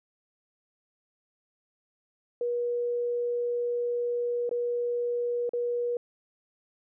sine tone with dropouts, 481.1 Hz, B4, 45 cents flat, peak -26 dBFS, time 2.41-5.97 s, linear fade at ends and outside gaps 2 ms, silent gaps 4.493-4.512 / 5.493-5.534 s, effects none

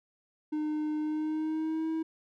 triangle tone with pitch glide, 304.7 to 321 Hz, D#4 to E4, -36 to -46 cents, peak -27 dBFS, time 0.52-2.03 s, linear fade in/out 10 ms, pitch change +90 cents, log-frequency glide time 0.99-1.9 s, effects none

